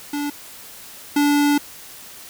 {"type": "tone pair in turn", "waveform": "square", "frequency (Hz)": [290, 290], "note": ["D4", "D4"], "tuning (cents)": [-22, -22], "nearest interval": "unison", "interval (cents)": 0, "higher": "neither", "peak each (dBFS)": [-23, -15], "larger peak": "second", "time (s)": [[0.13, 0.3], [1.16, 1.58]], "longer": "second", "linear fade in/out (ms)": 5, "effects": ["white hiss -40 dBFS RMS until 2.29 s"]}